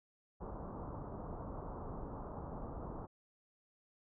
pink low-pass noise, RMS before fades -45 dBFS, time 0.4-3.07 s, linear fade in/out 20 ms, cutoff 1200 Hz, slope 48 dB/octave, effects none

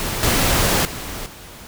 pink noise with level steps, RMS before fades -24 / -17 / -30 / -39 dBFS, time 0-1.67 s, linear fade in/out 0 ms, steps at 0.23 / 0.85 / 1.26 s, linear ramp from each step 2 ms, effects none

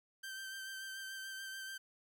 sawtooth tone with vibrato, 1560 Hz, G6, 9 cents flat, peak -40 dBFS, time 0.23-1.78 s, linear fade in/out 10 ms, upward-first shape sine, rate 6.9 Hz, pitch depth 19 cents each way, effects none

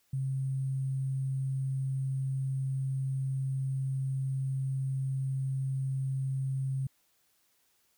sine tone with sample-and-hold, 133.7 Hz, C3, 38 cents sharp, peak -29 dBFS, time 0.13-6.87 s, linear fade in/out 5 ms, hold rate 8820 Hz, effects white hiss -71 dBFS RMS until 7.97 s

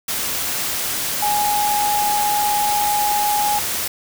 sine tone in noise, 830.6 Hz, G#5, in tune, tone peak -17 dBFS, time 1.22-3.59 s, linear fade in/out 5 ms, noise white, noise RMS -23 dBFS, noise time 0.08-3.88 s, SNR +3 dB, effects none

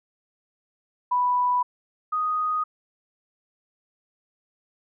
sine tone pair in turn, 987.8 / 1244.6 Hz, B5 / D#6, 0 / 0 cents, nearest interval major third, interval 400 cents, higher second, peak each -19 / -22 dBFS, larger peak first, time 1.11-1.63 / 2.12-2.64 s, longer neither, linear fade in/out 10 ms, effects none

